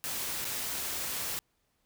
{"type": "noise with dropouts", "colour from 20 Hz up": "white", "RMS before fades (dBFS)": -35, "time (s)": [0.04, 1.39], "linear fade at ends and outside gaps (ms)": 0, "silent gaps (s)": [0.445, 0.452], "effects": ["pink hiss -75 dBFS RMS until 1.85 s"]}